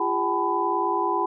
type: tone cluster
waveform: sine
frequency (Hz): 344.6 / 403.1 / 761 / 851 / 998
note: F4 / G4 / F#5 / G#5 / B5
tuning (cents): -23 / +48 / +48 / +42 / +18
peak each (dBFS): -28 / -29 / -30 / -30 / -24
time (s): 0-1.26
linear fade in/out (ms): 5
effects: none